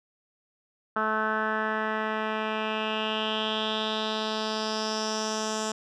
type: tone with low-pass filter sweep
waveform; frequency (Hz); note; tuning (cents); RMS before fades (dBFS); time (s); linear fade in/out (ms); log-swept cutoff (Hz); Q
10% pulse; 217.2; A3; -22; -29; 0.96-5.72; 5; 1400 to 6900; 4.6
effects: none